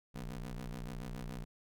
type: ring-modulated tone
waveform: 25% pulse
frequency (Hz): 61.74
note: B1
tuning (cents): 0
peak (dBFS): -34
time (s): 0.14-1.45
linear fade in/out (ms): 20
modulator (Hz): 89.1
effects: none